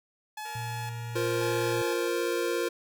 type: tone with tremolo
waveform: sawtooth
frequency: 854 Hz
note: G#5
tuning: 48 cents sharp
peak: -32 dBFS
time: 0.37-2.08 s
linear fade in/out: 5 ms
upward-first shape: square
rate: 0.96 Hz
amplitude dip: 65%
type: tone with pitch glide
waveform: 10% pulse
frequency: 466.2 to 477.4 Hz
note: A#4 to A#4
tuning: 0 to +41 cents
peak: -37 dBFS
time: 0.45-1.73 s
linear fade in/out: 5 ms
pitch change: +41 cents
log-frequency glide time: 0.56-1.61 s
type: tone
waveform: sine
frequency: 116.54 Hz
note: A#2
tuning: in tune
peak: -34 dBFS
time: 0.55-1.82 s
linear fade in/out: 5 ms
type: chord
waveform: square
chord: F suspended fourth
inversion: none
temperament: equal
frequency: 349.2 / 466.2 / 523.3 Hz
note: F4 / Bb4 / C5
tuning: 0 / 0 / 0 cents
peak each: -31 / -31 / -35 dBFS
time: 1.15-2.69 s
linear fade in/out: 10 ms
effects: none